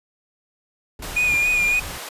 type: noise with tremolo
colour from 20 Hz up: brown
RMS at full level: -32 dBFS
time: 0.99-1.98 s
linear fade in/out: 2 ms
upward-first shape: triangle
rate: 3.6 Hz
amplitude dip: 65%
type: high-pass noise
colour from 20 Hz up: pink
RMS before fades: -34 dBFS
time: 1.02-2.09 s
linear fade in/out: 5 ms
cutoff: 550 Hz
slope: 12 dB/octave
type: tone with vibrato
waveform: triangle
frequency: 2441 Hz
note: D#7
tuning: 34 cents flat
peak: -15 dBFS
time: 1.16-1.8 s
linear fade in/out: 10 ms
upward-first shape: sine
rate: 3.6 Hz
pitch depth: 34 cents each way
effects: resampled to 32000 Hz